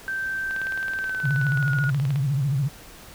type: tone with pitch glide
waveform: sine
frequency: 1559 to 1446.2 Hz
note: G6 to F#6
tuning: -10 to -40 cents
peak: -25 dBFS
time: 0.08-1.9 s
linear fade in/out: 0 ms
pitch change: -130 cents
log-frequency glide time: 0.96-1.71 s
type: click train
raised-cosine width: 0.3 ms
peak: -20 dBFS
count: 32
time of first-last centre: 0.51-2.159 s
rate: 18.8 Hz
type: tone with vibrato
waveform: sine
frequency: 138.59 Hz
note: C#3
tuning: in tune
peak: -20 dBFS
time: 1.23-2.69 s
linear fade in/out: 20 ms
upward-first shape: sine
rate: 14 Hz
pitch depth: 140 cents each way
effects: pink hiss -45 dBFS RMS until 3.14 s